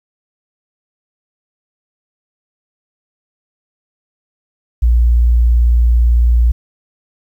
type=tone; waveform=sine; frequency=59 Hz; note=A#1; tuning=22 cents sharp; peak=-7 dBFS; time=4.82-6.52 s; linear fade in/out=10 ms; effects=8-bit